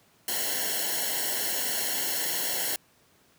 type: noise with comb filter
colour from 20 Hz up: white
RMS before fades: -29 dBFS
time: 0.28-2.76 s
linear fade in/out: 2 ms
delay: 0.82 ms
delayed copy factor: -0.95
effects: pink hiss -62 dBFS RMS until 3.38 s + high-pass 100 Hz 12 dB/octave